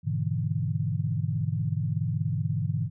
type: chord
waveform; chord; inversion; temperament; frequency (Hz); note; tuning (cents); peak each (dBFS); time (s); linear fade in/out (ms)
sine; E dominant seventh; first; just; 103.01 / 123.61 / 148.33 / 164.81; G#2 / B2 / D3 / E3; -14 / +2 / +18 / 0; -30 / -31 / -30 / -32; 0.03-2.9; 50
effects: none